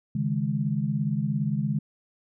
sine chord, C# suspended second, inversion none, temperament just, 138.59 / 155.92 / 207.9 Hz, C#3 / D#3 / G#3, 0 / +4 / +2 cents, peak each -28 dBFS, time 0.15-1.79 s, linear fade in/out 5 ms, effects none

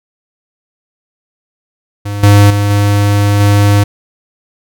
square tone with level steps, 102 Hz, G#2, 31 cents flat, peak -17 / -3 / -10 / -8 / -6 dBFS, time 2.05-3.84 s, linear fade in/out 10 ms, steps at 2.23 / 2.5 / 2.7 / 3.4 s, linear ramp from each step 5 ms, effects none

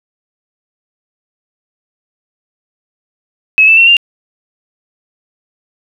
sine tone with pitch steps, 2575 / 2644 / 2716 / 2789 Hz, E7 / E7 / F7 / F7, -41 / +5 / -49 / -3 cents, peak -3 dBFS, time 3.58-3.968 s, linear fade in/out 0 ms, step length 97 ms, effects 7-bit

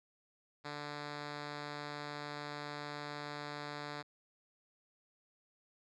5% pulse tone with low-pass filter, 146.83 Hz, D3, in tune, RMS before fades -44 dBFS, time 0.64-4.03 s, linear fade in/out 20 ms, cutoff 4400 Hz, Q 1.4, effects none

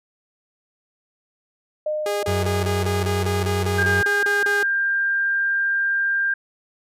sine tone with exponential decay, 610 Hz, D#5, 34 cents flat, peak -20 dBFS, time 1.86-4.12 s, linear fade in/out 5 ms, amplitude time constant 490 ms
sawtooth tone bursts, 410 Hz, G#4, 22 cents flat, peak -19 dBFS, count 13, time 2.06-4.63 s, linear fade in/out 2 ms, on 170 ms, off 30 ms
35% pulse tone, 92.5 Hz, F#2, in tune, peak -20 dBFS, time 2.27-4.02 s, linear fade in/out 10 ms
sine tone with pitch glide, 1603 to 1593.8 Hz, G6 to G6, +38 to +28 cents, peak -18 dBFS, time 3.78-6.34 s, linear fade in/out 5 ms, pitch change -10 cents, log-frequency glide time 4.3-4.72 s
effects resampled to 32000 Hz

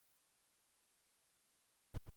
brown noise with echo, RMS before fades -39 dBFS, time 1.94-1.98 s, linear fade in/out 10 ms, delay 120 ms, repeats 1, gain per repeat -11 dB, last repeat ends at 2.1 s, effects white hiss -75 dBFS RMS until 2.16 s + Opus 24 kbps

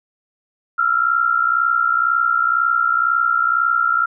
sine tone pair together, 1329 / 1391 Hz, E6 / F6, +14 / -7 cents, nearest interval minor second, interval 79 cents, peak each -18 / -16 dBFS, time 0.78-4.06 s, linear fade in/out 10 ms, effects none

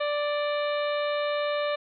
harmonic tone with a mistuned harmonic, 587 Hz, D5, 1 cent flat, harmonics 1 / 2 / 3 / 4 / 5 / 6 / 7, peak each -26 / -33 / -37 / -38 / -41 / -40 / -46 dBFS, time 0-1.76 s, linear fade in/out 10 ms, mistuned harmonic 6, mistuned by +59 cents, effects none

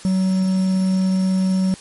triangle tone with quantisation, 188.1 Hz, F#3, 29 cents sharp, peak -13 dBFS, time 0.05-1.74 s, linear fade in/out 0 ms, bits 6, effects white hiss -41 dBFS RMS until 1.8 s + MP3 48 kbps

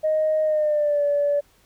sine tone with pitch glide, 622.3 to 577.3 Hz, D#5 to D5, 0 to -30 cents, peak -17 dBFS, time 0.03-1.41 s, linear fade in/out 20 ms, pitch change -130 cents, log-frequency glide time 0.43-1.04 s, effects tanh soft clip ceiling -13 dBFS + pink hiss -59 dBFS RMS until 1.65 s

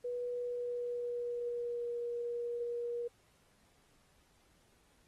sine tone with pitch glide, 488.3 to 476.3 Hz, B4 to A#4, -20 to +37 cents, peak -35 dBFS, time 0.04-3.08 s, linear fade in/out 10 ms, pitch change -43 cents, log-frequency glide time 0.31-1.91 s, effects pink hiss -70 dBFS RMS until 5.07 s + AAC 32 kbps

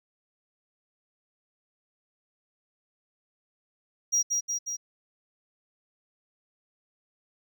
triangle tone with echo, 5720 Hz, F8, 41 cents sharp, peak -20 dBFS, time 4.12-4.23 s, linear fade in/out 20 ms, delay 180 ms, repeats 3, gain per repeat -3 dB, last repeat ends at 4.77 s, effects none

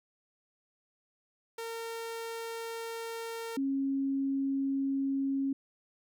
sawtooth / sine tone pair in turn, 457.7 / 272.7 Hz, A#4 / C#4, -32 / -28 cents, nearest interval major sixth, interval 896 cents, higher first, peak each -33 / -28 dBFS, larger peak second, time 1.58-3.57 / 3.57-5.53 s, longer first, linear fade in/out 5 ms, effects none

